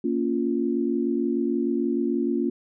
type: chord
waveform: sine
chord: Bb minor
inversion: none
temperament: just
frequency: 233.1 / 279.7 / 349.6 Hz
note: Bb3 / Db4 / F4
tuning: 0 / +16 / +2 cents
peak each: -26 / -26 / -26 dBFS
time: 0.04-2.5 s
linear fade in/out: 5 ms
effects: none